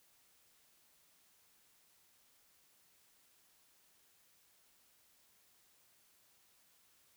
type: silence
effects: white hiss -70 dBFS RMS until 7.16 s